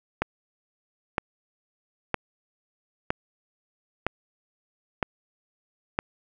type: click train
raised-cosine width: 0.5 ms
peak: -8 dBFS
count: 7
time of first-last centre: 0.22-5.989 s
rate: 1.04 Hz
effects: none